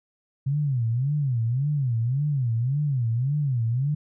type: tone with vibrato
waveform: sine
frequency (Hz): 130.1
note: C3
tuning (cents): -9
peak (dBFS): -21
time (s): 0.46-3.95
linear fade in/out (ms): 10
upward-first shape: sine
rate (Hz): 1.8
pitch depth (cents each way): 240
effects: none